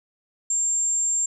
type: tone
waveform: sine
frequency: 7390 Hz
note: A#8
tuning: 16 cents flat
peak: -20 dBFS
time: 0.5-1.26 s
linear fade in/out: 5 ms
effects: none